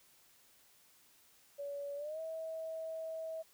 sine tone with pitch glide, 568 to 645 Hz, C#5 to E5, +42 to -38 cents, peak -39 dBFS, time 1.58-3.43 s, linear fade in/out 20 ms, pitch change +220 cents, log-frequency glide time 1.96-2.2 s, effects white hiss -66 dBFS RMS until 3.53 s

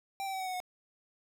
square tone with pitch steps, 784 / 772.8 / 761.7 / 750.8 / 740 / 729.4 Hz, G5 / G5 / G5 / F#5 / F#5 / F#5, 0 / -25 / -50 / +25 / 0 / -25 cents, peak -35 dBFS, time 0.2-0.602 s, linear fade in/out 0 ms, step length 67 ms, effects 12-bit

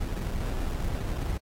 brown noise with sample-and-hold, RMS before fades -30 dBFS, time 0-1.38 s, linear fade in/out 10 ms, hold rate 2100 Hz, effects AAC 48 kbps

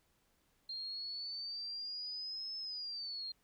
sine exponential two-way sweep, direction up then down, 4186 to 5240 to 4186 Hz, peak -40 dBFS, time 0.69-3.32 s, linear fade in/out 5 ms, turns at 2.57 s, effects pink hiss -75 dBFS RMS until 3.43 s

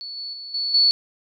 sine tone with level steps, 4435 Hz, C#8, in tune, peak -31 / -29 / -33 / -22 / -13 dBFS, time 0.01-0.91 s, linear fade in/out 0 ms, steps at 0.17 / 0.33 / 0.54 / 0.74 s, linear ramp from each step 5 ms, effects none

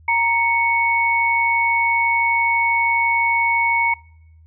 sine tone pair together, 932.7 / 2217 Hz, A#5 / C#7, +1 / 0 cents, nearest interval octave + minor third, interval 1499 cents, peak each -18 / -17 dBFS, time 0.08-3.94 s, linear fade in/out 5 ms, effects noise-tail reverb RT60 0.8 s tail -26 dB re dry + added 80 Hz sine -45 dBFS peak until 4.46 s

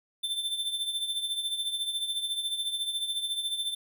square tone with tremolo, 3549 Hz, A7, 14 cents sharp, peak -27 dBFS, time 0.23-3.75 s, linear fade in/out 10 ms, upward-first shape triangle, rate 14 Hz, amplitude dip 70%, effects none

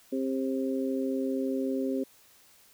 harmonic tone, 132.7 Hz, C3, 25 cents sharp, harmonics 2 / 3 / 4, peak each -29 / -33 / -35 dBFS, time 0.12-2.04 s, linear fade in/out 10 ms, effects white hiss -59 dBFS RMS until 2.73 s

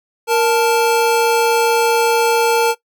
square tone pair together, 466.2 / 880.1 Hz, A#4 / A5, 0 / 0 cents, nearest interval major seventh, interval 1100 cents, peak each -14 / -17 dBFS, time 0.27-2.75 s, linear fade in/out 50 ms, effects noise-tail reverb RT60 0.1 s tail -18 dB re dry

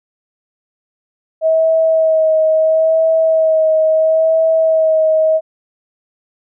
sine tone with vibrato, 639 Hz, D#5, 46 cents sharp, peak -9 dBFS, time 1.41-5.41 s, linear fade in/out 50 ms, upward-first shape sine, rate 0.74 Hz, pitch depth 20 cents each way, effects none

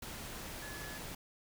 sine tone in noise, 1705 Hz, G#6, 45 cents sharp, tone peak -48 dBFS, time 0.62-0.98 s, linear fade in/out 5 ms, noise pink, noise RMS -45 dBFS, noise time 0.02-1.15 s, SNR -6 dB, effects none

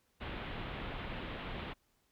pink low-pass noise, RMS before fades -42 dBFS, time 0.2-1.74 s, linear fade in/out 20 ms, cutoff 3600 Hz, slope 48 dB/octave, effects pink hiss -75 dBFS RMS until 2.11 s

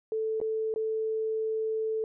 sine tone with dropouts, 440 Hz, A4, in tune, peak -27 dBFS, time 0.12-2.04 s, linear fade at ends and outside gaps 1 ms, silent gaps 0.402-0.414 / 0.74-0.76 s, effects none

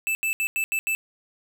square tone bursts at uneven times, 2637 Hz, E7, in tune, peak -23 dBFS, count 6, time 0.07-0.15 / 0.23-0.33 / 0.4-0.47 / 0.56-0.64 / 0.72-0.79 / 0.87-0.95 s, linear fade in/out 0 ms, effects none

